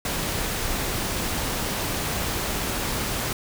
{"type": "noise", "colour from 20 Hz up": "pink", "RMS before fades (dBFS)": -27, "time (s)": [0.05, 3.33], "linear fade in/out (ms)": 2, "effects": []}